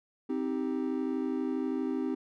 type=chord; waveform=triangle; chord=C minor; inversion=none; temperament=just; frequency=261.6 / 314 / 392.4 Hz; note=C4 / Eb4 / G4; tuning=0 / +16 / +2 cents; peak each=-30 / -32 / -34 dBFS; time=0.29-2.15 s; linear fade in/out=10 ms; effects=none